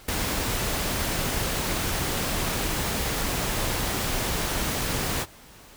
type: noise with ADSR envelope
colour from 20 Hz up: pink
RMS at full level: -24 dBFS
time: 0.08-5.26 s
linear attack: 8 ms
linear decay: 3 ms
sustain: -3 dB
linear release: 42 ms
effects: pink hiss -49 dBFS RMS until 5.76 s